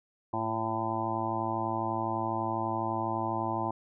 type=harmonic tone with a mistuned harmonic; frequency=112 Hz; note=A2; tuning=31 cents sharp; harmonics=1 / 2 / 3 / 5 / 6 / 7 / 8 / 9; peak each=-38 / -39 / -36 / -42 / -38 / -36 / -35 / -36 dBFS; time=0.33-3.71 s; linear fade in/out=5 ms; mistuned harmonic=1; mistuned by=-56 cents; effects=none